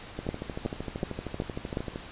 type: two click trains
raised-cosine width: 2 ms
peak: -20 / -15 dBFS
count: 24 / 5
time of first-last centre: 0.19-1.959 / 0.29-1.771 s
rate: 13 / 2.7 Hz
effects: pink hiss -44 dBFS RMS until 2.11 s + resampled to 8000 Hz